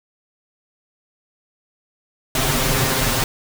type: noise with comb filter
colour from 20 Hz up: pink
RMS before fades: -19 dBFS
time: 2.35-3.24 s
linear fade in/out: 2 ms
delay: 7.6 ms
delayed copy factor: +1
effects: none